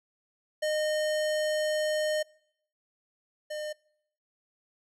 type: tone pair in turn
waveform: square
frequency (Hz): 613 / 606.3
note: D#5 / D#5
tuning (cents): -26 / -45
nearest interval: unison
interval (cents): 19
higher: first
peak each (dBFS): -27 / -34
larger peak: first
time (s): 0.62-2.23 / 3.5-3.73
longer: first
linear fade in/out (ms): 10
effects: noise-tail reverb RT60 0.7 s tail -24 dB re dry + low-pass 10000 Hz 12 dB/octave